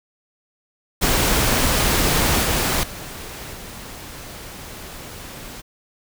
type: noise with level steps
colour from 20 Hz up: pink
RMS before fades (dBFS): -18 / -20 / -34 / -36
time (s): 1.01-5.62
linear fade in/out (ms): 20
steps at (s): 2.43 / 2.83 / 3.53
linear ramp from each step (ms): 5
effects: none